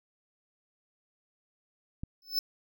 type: click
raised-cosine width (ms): 5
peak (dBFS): -24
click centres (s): 2.035
type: tone with exponential growth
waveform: square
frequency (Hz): 5260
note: E8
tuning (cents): -5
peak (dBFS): -23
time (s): 2.22-2.39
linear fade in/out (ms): 2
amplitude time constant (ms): 35
effects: none